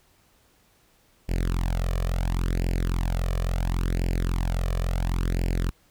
sawtooth tone with flanger, 43.65 Hz, F1, in tune, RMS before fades -25 dBFS, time 1.28-5.71 s, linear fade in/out 20 ms, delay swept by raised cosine 0.4 to 1.7 ms, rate 0.72 Hz, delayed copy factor +0.95, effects pink hiss -62 dBFS RMS until 5.9 s

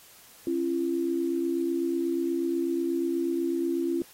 sine tone pair together, 271.8 / 340 Hz, C#4 / F4, -34 / -46 cents, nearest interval major third, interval 388 cents, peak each -30 / -26 dBFS, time 0.47-4.02 s, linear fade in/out 2 ms, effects white hiss -53 dBFS RMS until 4.13 s + AAC 48 kbps

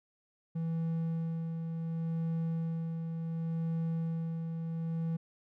triangle tone with tremolo, 164.2 Hz, E3, 6 cents flat, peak -28 dBFS, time 0.55-5.17 s, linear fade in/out 10 ms, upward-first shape sine, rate 0.69 Hz, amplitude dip 40%, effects none

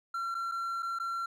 triangle tone with dropouts, 1363 Hz, F6, 43 cents flat, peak -30 dBFS, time 0.14-1.26 s, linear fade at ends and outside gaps 5 ms, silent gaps 0.345-0.349 / 0.515-0.519 / 0.824-0.828 / 0.988-0.998 s, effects none

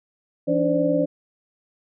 sine tone cluster, 169.3 / 287.6 / 308.3 / 518 / 587 Hz, E3 / D4 / D#4 / C5 / D5, +46 / -36 / -16 / -17 / -1 cents, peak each -27 / -22 / -31 / -23 / -23 dBFS, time 0.47-1.06 s, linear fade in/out 20 ms, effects none

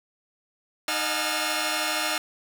10% pulse tone cluster, 310.9 / 609 / 722 / 846 / 1367 Hz, D#4 / D#5 / F#5 / G#5 / F6, -1 / -37 / -43 / +32 / -37 cents, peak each -25 / -24 / -22 / -24 / -22 dBFS, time 0.88-2.18 s, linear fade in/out 2 ms, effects none

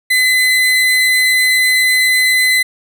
35% pulse tone, 2024 Hz, B6, 42 cents sharp, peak -8 dBFS, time 0.1-2.63 s, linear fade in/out 10 ms, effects none

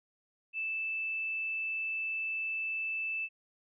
sine tone, 2637 Hz, E7, in tune, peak -32 dBFS, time 0.53-3.29 s, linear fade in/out 50 ms, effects none

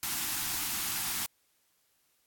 white band-stop noise, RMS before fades -33 dBFS, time 0.03-1.26 s, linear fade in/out 0 ms, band 360 to 720 Hz, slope 48 dB/octave, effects white hiss -72 dBFS RMS until 2.26 s + AAC 64 kbps

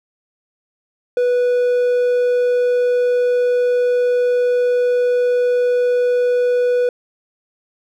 triangle tone, 491.6 Hz, B4, 8 cents flat, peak -11 dBFS, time 1.17-6.89 s, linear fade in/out 2 ms, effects none

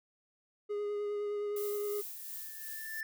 triangle tone with vibrato, 413.1 Hz, G#4, 9 cents flat, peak -31 dBFS, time 0.69-2.02 s, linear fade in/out 20 ms, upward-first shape sine, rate 9.7 Hz, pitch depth 14 cents each way
violet noise with tremolo, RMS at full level -42 dBFS, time 1.56-3.01 s, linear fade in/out 5 ms, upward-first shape triangle, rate 2.8 Hz, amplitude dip 40%
triangle tone with exponential growth, 1768 Hz, A6, 8 cents sharp, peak -34 dBFS, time 2.06-3.03 s, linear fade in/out 1 ms, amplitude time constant 210 ms
effects none

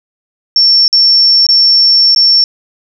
sine tone with dropouts, 5440 Hz, F8, 46 cents flat, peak -4 dBFS, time 0.56-2.44 s, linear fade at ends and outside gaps 1 ms, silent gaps 0.88-0.928 / 1.467-1.488 / 2.148-2.161 s, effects none

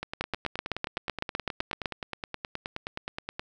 two click trains, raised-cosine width 0.3 ms, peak -17 / -12 dBFS, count 33 / 14, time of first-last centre 0.03-3.395 / 0.21-1.858 s, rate 9.51 / 7.89 Hz, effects none

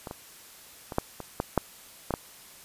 clicks, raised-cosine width 1 ms, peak -22 / -22 / -21 / -9 / -22 / -12 / -7 / -14 / -11 dBFS, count 9, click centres 0.072 / 0.111 / 0.922 / 0.984 / 1.203 / 1.401 / 1.577 / 2.107 / 2.139 s, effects white hiss -50 dBFS RMS until 2.64 s + resampled to 32000 Hz

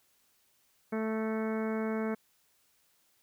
harmonic tone with a mistuned harmonic, 220 Hz, A3, in tune, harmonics 1 / 2 / 3 / 4 / 5 / 6 / 7 / 8 / 9 / 10, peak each -32 / -35 / -41 / -46 / -47 / -46 / -47 / -51 / -55 / -48 dBFS, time 0.92-2.15 s, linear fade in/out 10 ms, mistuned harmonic 9, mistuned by -31 cents, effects white hiss -70 dBFS RMS until 3.22 s

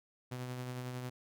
sawtooth tone with tremolo, 125.6 Hz, B2, 30 cents sharp, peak -34 dBFS, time 0.31-1.1 s, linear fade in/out 10 ms, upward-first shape triangle, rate 11 Hz, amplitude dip 35%, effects none

